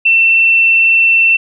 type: tone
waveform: sine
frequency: 2689 Hz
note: E7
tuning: 34 cents sharp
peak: -6 dBFS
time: 0.05-1.37 s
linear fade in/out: 10 ms
effects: none